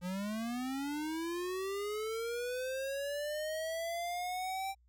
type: linear sweep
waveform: square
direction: up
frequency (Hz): 174.61 to 784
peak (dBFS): -36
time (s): 0.01-4.75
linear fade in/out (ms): 50
effects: added 60 Hz sine -64 dBFS peak until 4.88 s